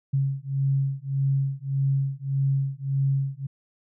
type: beating tone pair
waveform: sine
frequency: 136 / 137.7 Hz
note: C#3 / C#3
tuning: -33 / -11 cents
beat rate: 1.7 Hz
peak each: -25 dBFS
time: 0.13-3.47 s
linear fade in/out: 10 ms
effects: none